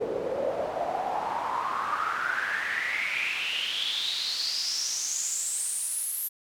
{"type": "noise with band-pass filter sweep", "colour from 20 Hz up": "pink", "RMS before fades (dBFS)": -30, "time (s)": [0, 6.29], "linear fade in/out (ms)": 20, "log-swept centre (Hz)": [440, 12000], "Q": 7.3, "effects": []}